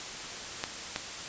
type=clicks; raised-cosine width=0.2 ms; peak=-13 dBFS; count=2; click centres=0.639 / 0.961 s; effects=white hiss -39 dBFS RMS until 1.28 s + resampled to 16000 Hz